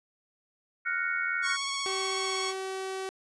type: chord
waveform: sine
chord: Gb major seventh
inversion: third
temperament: equal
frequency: 1396.9 / 1480 / 1864.7 / 2217 Hz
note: F6 / Gb6 / Bb6 / Db7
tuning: 0 / 0 / 0 / 0 cents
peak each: -32 / -32 / -36 / -33 dBFS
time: 0.85-1.57 s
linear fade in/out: 20 ms
type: tone with vibrato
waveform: 10% pulse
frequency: 1108.7 Hz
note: C#6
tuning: in tune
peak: -22 dBFS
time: 1.42-2.54 s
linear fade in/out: 50 ms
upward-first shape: triangle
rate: 16 Hz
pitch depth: 22 cents each way
type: tone with pitch glide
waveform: sawtooth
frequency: 383.4 to 381.2 Hz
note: G4 to G4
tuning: -38 to -48 cents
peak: -29 dBFS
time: 1.86-3.09 s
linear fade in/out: 0 ms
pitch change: -10 cents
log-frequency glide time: 2.25-2.35 s
effects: resampled to 24000 Hz